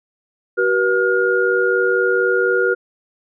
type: tone cluster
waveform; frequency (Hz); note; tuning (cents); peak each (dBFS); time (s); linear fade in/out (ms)
sine; 378.2 / 482.4 / 1425; F#4 / B4 / F6; +38 / -41 / +34; -18; 0.57-2.75; 20
effects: none